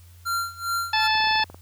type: tone with tremolo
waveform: square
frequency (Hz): 1378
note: F6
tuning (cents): -24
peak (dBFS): -23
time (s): 0.25-1.08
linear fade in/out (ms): 20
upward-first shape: sine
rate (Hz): 2.5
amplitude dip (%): 90
type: harmonic tone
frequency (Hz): 872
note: A5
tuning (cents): -16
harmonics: 1 / 2 / 3 / 4 / 5 / 6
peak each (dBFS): -22 / -25 / -27 / -28 / -29 / -30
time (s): 0.93-1.44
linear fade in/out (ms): 5
type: clicks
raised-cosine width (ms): 1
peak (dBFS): -27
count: 10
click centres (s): 1.154 / 1.204 / 1.241 / 1.271 / 1.311 / 1.357 / 1.401 / 1.442 / 1.5 / 1.545
effects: added 87 Hz sine -46 dBFS peak until 1.61 s + white hiss -57 dBFS RMS until 1.61 s